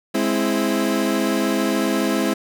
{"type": "chord", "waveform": "30% pulse", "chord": "Ab augmented", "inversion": "none", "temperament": "equal with one note detuned", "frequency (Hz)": [207.7, 262.5, 329.6], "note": ["Ab3", "C4", "E4"], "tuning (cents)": [0, 6, 0], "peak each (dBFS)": -20, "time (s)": [0.14, 2.34], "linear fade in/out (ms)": 10, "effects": []}